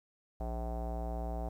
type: tone with low-pass filter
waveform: square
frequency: 58.6 Hz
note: A#1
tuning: 10 cents sharp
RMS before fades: -37 dBFS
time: 0.4-1.49 s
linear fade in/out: 5 ms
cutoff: 720 Hz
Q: 5.8
effects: 11-bit